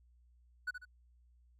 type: tone with echo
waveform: triangle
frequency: 1480 Hz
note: F#6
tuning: in tune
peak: -32 dBFS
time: 0.67-0.71 s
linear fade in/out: 10 ms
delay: 72 ms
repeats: 2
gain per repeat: -8 dB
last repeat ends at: 0.854 s
effects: added 60 Hz sine -63 dBFS peak until 1.59 s